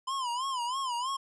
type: tone with vibrato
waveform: square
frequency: 1017 Hz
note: C6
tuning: 50 cents flat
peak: -31 dBFS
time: 0.07-1.17 s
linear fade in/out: 10 ms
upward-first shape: sine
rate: 3.1 Hz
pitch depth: 130 cents each way
effects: resampled to 22050 Hz